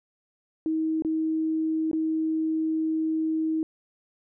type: tone with dropouts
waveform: sine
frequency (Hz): 317.7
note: D#4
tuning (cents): +36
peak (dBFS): -23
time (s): 0.66-3.63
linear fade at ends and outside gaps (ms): 1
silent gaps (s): 1.022-1.048 / 1.914-1.931
effects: none